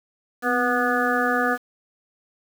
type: harmonic tone with a mistuned harmonic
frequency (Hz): 244.5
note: B3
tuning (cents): -17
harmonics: 1 / 2 / 3 / 5 / 6 / 7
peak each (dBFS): -26 / -26 / -26 / -26 / -26 / -26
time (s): 0.42-1.58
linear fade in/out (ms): 50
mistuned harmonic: 1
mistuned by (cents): +55
effects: 7-bit